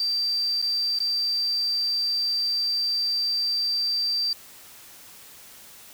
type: tone with dropouts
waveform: sine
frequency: 4683 Hz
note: D8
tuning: 6 cents flat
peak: -22 dBFS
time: 0-4.33 s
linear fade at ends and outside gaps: 2 ms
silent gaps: 0.617-0.624 / 0.988-1.002 s
effects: white hiss -47 dBFS RMS until 5.93 s